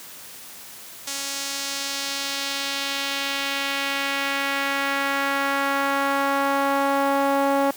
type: tone with band-pass filter sweep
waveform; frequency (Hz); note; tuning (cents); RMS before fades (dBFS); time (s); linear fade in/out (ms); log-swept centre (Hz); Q
sawtooth; 277.2; C#4; 0; -24; 1.07-7.71; 5; 6800 to 720; 1.2
effects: white hiss -41 dBFS RMS until 7.76 s + high-pass 100 Hz 12 dB/octave